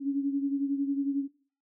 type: beating tone pair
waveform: sine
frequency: 277.2 / 288.2 Hz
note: C#4 / D4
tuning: 0 / -33 cents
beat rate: 11 Hz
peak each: -27 / -33 dBFS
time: 0-1.28 s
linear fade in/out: 50 ms
effects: noise-tail reverb RT60 0.4 s tail -18 dB re dry